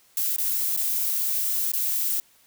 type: noise with dropouts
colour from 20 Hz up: violet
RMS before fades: -25 dBFS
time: 0.17-2.2 s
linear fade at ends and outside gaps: 1 ms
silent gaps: 0.363-0.383 / 0.765-0.774 / 1.718-1.735 s
effects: white hiss -59 dBFS RMS until 2.46 s